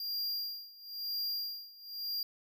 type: tone with tremolo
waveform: square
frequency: 4784 Hz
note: D8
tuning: 31 cents sharp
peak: -33 dBFS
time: 0-2.23 s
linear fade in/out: 2 ms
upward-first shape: sine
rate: 1 Hz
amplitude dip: 90%
effects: none

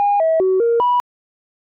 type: tone with pitch steps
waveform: sine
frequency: 814 / 646 / 376 / 466.6 / 979 Hz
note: G#5 / E5 / F#4 / A#4 / B5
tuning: -35 / -35 / +28 / +2 / -15 cents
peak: -11 dBFS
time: 0-1 s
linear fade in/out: 0 ms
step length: 200 ms
effects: tanh soft clip ceiling -9 dBFS

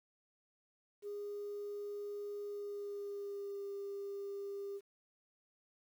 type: tone with pitch glide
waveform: sine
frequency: 410 to 399.9 Hz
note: G#4 to G4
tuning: -22 to +35 cents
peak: -39 dBFS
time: 1.02-4.81 s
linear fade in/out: 50 ms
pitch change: -43 cents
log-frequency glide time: 2.46-3.65 s
effects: tanh soft clip ceiling -37 dBFS + 11-bit

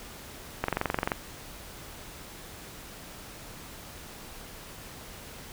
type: click train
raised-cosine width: 0.5 ms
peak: -11 dBFS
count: 12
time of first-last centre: 0.64-1.118 s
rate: 23 Hz
effects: pink hiss -45 dBFS RMS until 5.52 s

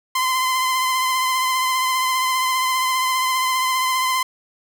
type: tone with vibrato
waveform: sawtooth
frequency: 1032 Hz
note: C6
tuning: 24 cents flat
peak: -14 dBFS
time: 0.15-4.23 s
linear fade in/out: 5 ms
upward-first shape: triangle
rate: 15 Hz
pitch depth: 30 cents each way
effects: none

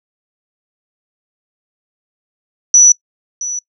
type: tone with echo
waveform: sine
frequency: 5920 Hz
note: F#8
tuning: in tune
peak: -3 dBFS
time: 2.74-2.92 s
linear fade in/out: 2 ms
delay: 670 ms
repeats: 1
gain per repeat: -15 dB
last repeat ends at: 3.59 s
effects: noise-tail reverb RT60 0.1 s tail -23 dB re dry

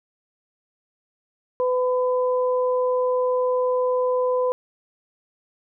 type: tone pair together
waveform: sine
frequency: 503 / 1006 Hz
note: B4 / B5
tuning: +32 / +32 cents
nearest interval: octave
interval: 1200 cents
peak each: -19 / -27 dBFS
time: 1.6-4.52 s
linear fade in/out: 0 ms
effects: none

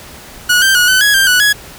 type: tone with pitch steps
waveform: sawtooth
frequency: 1460 / 1567 / 1456 / 1514 / 1669 / 1582 / 1478 / 1675 Hz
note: F#6 / G6 / F#6 / F#6 / G#6 / G6 / F#6 / G#6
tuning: -24 / -1 / -28 / +39 / +8 / +15 / -2 / +14 cents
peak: -4 dBFS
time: 0.49-1.53 s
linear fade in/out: 10 ms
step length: 130 ms
effects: pink hiss -34 dBFS RMS until 1.78 s

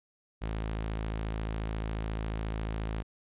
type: tone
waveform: sawtooth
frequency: 54.2 Hz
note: A1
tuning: 25 cents flat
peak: -28 dBFS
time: 0.41-3.03 s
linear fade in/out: 20 ms
effects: resampled to 8000 Hz

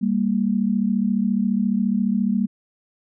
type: tone pair together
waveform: sine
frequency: 197.83 / 232.3 Hz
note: G3 / A#3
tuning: +16 / -6 cents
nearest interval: minor third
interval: 278 cents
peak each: -20 / -21 dBFS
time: 0.01-2.47 s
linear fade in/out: 20 ms
effects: none

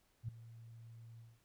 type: tone with ADSR envelope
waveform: sine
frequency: 115 Hz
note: A#2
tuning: 23 cents flat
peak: -36 dBFS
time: 0.23-1.4 s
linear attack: 54 ms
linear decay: 5 ms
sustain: -16 dB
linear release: 210 ms
effects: pink hiss -75 dBFS RMS until 1.44 s

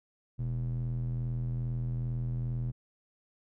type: tone with band-pass filter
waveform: square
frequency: 41.2 Hz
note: E1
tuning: in tune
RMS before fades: -33 dBFS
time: 0.38-2.72 s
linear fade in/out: 20 ms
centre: 120 Hz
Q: 2.7
effects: none

